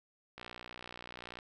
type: click train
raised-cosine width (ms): 0.3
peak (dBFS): -29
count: 62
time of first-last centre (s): 0.38-1.388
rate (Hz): 60.5
effects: 11-bit